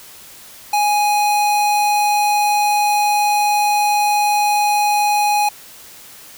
square tone, 830.6 Hz, G#5, in tune, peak -14 dBFS, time 0.73-5.49 s, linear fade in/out 5 ms, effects white hiss -40 dBFS RMS until 6.37 s

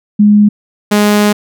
sine / sawtooth tone pair in turn, 207.9 / 207.9 Hz, G#3 / G#3, +2 / +2 cents, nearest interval unison, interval 0 cents, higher neither, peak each -3 dBFS, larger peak neither, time 0.19-0.49 / 0.91-1.33 s, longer second, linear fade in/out 10 ms, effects none

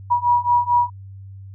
sine beating tone pair, 963 / 967.5 Hz, B5 / B5, -44 / -36 cents, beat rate 4.5 Hz, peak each -18 / -17 dBFS, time 0.1-0.9 s, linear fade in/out 20 ms, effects added 97 Hz sine -35 dBFS peak until 1.54 s

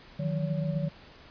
sine tone cluster, 153.3 / 165.4 / 180.9 / 567 Hz, D#3 / E3 / F#3 / C#5, -25 / +6 / -39 / +39 cents, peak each -29 / -37 / -33 / -37 dBFS, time 0.19-0.89 s, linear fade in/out 10 ms, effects pink hiss -52 dBFS RMS until 1.3 s + resampled to 11025 Hz

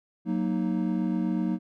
triangle chord, D# minor, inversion first, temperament equal, 185 / 233.1 / 311.1 Hz, F#3 / A#3 / D#4, 0 / 0 / 0 cents, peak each -26 / -27 / -28 dBFS, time 0.25-1.59 s, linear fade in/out 50 ms, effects none

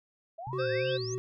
sine exponential sweep, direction up, 635 to 6700 Hz, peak -38 dBFS, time 0.38-1.15 s, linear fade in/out 10 ms
sine tone with vibrato, 123.7 Hz, B2, 3 cents sharp, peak -36 dBFS, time 0.47-1.18 s, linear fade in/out 0 ms, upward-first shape sine, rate 2.9 Hz, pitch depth 130 cents each way
triangle tone with tremolo, 376.5 Hz, F#4, 30 cents sharp, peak -30 dBFS, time 0.53-1.18 s, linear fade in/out 0 ms, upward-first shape sine, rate 5.1 Hz, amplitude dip 35%
harmonic tone, 523 Hz, C5, 1 cent flat, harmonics 1 / 3 / 5 / 7 / 9 / 10, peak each -29 / -39 / -43 / -46 / -48 / -49 dBFS, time 0.58-0.98 s, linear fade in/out 20 ms
effects none

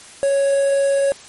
triangle tone with quantisation, 554.4 Hz, C#5, in tune, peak -12 dBFS, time 0.23-1.12 s, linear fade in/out 0 ms, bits 5, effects white hiss -41 dBFS RMS until 1.28 s + MP3 48 kbps

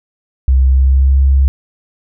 sine tone with pitch glide, 65.41 to 67.68 Hz, C2 to C#2, 0 to -41 cents, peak -6 dBFS, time 0.48-1.48 s, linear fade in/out 0 ms, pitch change +59 cents, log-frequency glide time 0.62-1.18 s, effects none

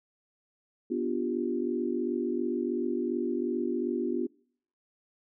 sine chord, G dominant seventh, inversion first, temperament equal, 246.9 / 293.7 / 349.2 / 392 Hz, B3 / D4 / F4 / G4, 0 / 0 / 0 / 0 cents, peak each -32 / -35 / -31 / -35 dBFS, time 0.9-4.27 s, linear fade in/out 10 ms, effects noise-tail reverb RT60 0.6 s tail -25 dB re dry

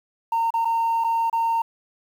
sine tone with dropouts, 916 Hz, A#5, 31 cents flat, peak -17 dBFS, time 0.32-1.62 s, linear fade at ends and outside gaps 5 ms, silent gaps 0.505-0.539 / 0.648-0.653 / 1.04-1.044 / 1.299-1.328 s, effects tanh soft clip ceiling -17 dBFS + 8-bit

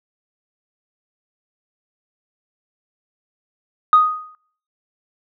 sine tone with exponential decay, 1244.5 Hz, D#6, in tune, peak -4 dBFS, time 3.93-4.35 s, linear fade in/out 1 ms, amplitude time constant 90 ms, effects noise-tail reverb RT60 0.6 s tail -24 dB re dry + tanh soft clip ceiling -3 dBFS

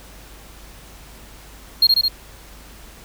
triangle tone with echo, 4241 Hz, C8, 23 cents sharp, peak -8 dBFS, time 1.82-1.87 s, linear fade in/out 5 ms, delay 71 ms, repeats 3, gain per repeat -2 dB, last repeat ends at 2.083 s, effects added 50 Hz sine -43 dBFS peak until 3.04 s + pink hiss -44 dBFS RMS until 3.04 s

